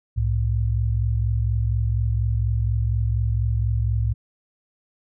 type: tone pair together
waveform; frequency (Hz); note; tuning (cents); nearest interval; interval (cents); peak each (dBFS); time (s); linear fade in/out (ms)
sine; 64.8 / 108.98; C2 / A2; -16 / -16; major sixth; 900; -22 / -21; 0.16-4.14; 20
effects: none